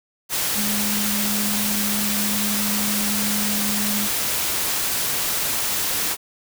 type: tone in noise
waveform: sine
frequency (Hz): 207.4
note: G#3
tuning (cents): -2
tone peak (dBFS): -25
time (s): 0.54-4.09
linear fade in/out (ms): 50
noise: white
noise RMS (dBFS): -23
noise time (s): 0.29-6.17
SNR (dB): -5
effects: none